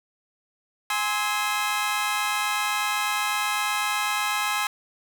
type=chord; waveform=20% pulse; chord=Ab augmented; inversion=none; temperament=equal with one note detuned; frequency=830.6 / 1046.5 / 1289.9 Hz; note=Ab5 / C6 / E6; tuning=0 / 0 / -38 cents; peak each=-23 dBFS; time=0.9-4.67 s; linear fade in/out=2 ms; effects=none